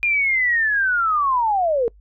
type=linear sweep; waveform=sine; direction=down; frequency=2430 to 444.6 Hz; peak=-16 dBFS; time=0.03-1.88 s; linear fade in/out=0 ms; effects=noise-tail reverb RT60 0.1 s tail -25 dB re dry + added 50 Hz sine -46 dBFS peak until 2 s